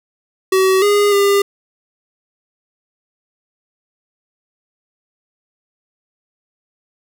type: tone with pitch steps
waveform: square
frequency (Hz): 379.1 / 410.3 / 400.9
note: F#4 / G#4 / G4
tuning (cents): +42 / -21 / +39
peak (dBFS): -11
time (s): 0.52-1.42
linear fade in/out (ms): 5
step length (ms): 300
effects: none